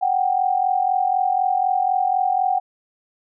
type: tone pair together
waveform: sine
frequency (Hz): 740 / 784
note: F#5 / G5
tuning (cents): 0 / 0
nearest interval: minor second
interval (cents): 100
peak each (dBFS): -19 / -20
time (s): 0.01-2.6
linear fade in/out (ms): 20
effects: none